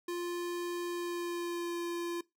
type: tone with pitch glide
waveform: square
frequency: 349.2 to 344 Hz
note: F4 to F4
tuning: 0 to -26 cents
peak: -35 dBFS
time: 0.08-2.21 s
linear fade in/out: 5 ms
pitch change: -26 cents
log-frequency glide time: 0.88-1.79 s
effects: noise-tail reverb RT60 0.2 s tail -21 dB re dry